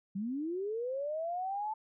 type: linear sweep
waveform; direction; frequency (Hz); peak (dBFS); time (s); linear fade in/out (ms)
sine; up; 184.7 to 880; -33; 0.15-1.74; 10
effects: none